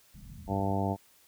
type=low-pass noise; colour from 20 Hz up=pink; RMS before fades=-47 dBFS; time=0.14-0.75 s; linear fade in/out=10 ms; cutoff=230 Hz; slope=48 dB/octave
type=harmonic tone; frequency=98 Hz; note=G2; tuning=in tune; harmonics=1 / 2 / 3 / 4 / 5 / 6 / 7 / 8 / 9; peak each=-32 / -33 / -36 / -39 / -40 / -41 / -35 / -39 / -37 dBFS; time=0.47-0.97 s; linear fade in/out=50 ms
effects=white hiss -62 dBFS RMS until 1.27 s